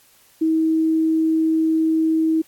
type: tone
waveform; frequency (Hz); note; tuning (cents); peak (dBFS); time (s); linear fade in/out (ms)
sine; 320; D#4; +49; -15; 0.41-2.42; 10
effects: white hiss -54 dBFS RMS until 2.47 s + AAC 64 kbps